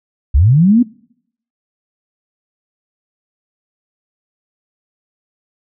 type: linear sweep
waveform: sine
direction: up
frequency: 57 to 254.5 Hz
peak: -6 dBFS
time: 0.34-0.83 s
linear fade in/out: 10 ms
effects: noise-tail reverb RT60 0.7 s tail -24 dB re dry